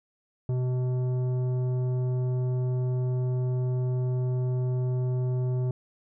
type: tone with tanh clipping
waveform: triangle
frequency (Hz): 126.4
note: B2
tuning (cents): +41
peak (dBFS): -26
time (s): 0.49-5.71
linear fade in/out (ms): 2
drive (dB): 15
effects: none